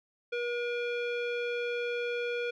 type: tone with low-pass filter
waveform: square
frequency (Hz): 480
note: B4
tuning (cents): -49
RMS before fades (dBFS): -33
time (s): 0.32-2.51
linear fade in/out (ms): 10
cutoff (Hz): 2700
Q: 2.4
effects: none